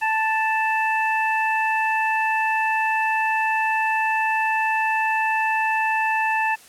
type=harmonic tone; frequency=880 Hz; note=A5; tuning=in tune; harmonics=1 / 2 / 3; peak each=-21 / -24 / -26 dBFS; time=0.01-6.56 s; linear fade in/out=20 ms; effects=white hiss -48 dBFS RMS until 6.68 s + low-pass 12000 Hz 12 dB/octave